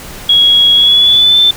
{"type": "tone with pitch glide", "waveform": "sine", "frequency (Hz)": [3322, 3540], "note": ["G#7", "A7"], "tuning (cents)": [0, 10], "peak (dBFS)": -4, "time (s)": [0.29, 1.51], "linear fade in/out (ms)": 5, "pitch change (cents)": 110, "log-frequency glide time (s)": [0.74, 1.38], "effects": ["pink hiss -29 dBFS RMS until 1.56 s"]}